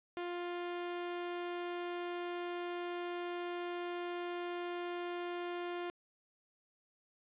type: tone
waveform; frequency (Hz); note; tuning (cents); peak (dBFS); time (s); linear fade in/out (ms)
sawtooth; 350.8; F4; +8; -34; 0.17-5.9; 0
effects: resampled to 8000 Hz + 12-bit